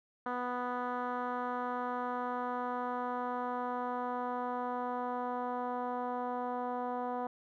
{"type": "tone with low-pass filter sweep", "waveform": "10% pulse", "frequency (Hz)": 247.1, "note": "B3", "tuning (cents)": 1, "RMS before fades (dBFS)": -36, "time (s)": [0.26, 7.27], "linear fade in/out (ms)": 2, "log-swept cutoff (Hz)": [1300, 860], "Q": 1.7, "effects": []}